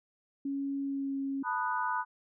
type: tone with pitch glide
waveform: sine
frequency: 277.2 to 273.5 Hz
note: C#4 to C#4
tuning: 0 to -23 cents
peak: -31 dBFS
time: 0.45-1.43 s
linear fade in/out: 5 ms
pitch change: -23 cents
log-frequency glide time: 0.81-1.16 s
type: chord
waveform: sine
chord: B dominant seventh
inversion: third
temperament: just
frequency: 889 / 987.8 / 1234.7 / 1481.6 Hz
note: A5 / B5 / D#6 / F#6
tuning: +18 / 0 / -14 / +2 cents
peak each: -36 / -32 / -37 / -36 dBFS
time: 1.43-2.05 s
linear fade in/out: 50 ms
effects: none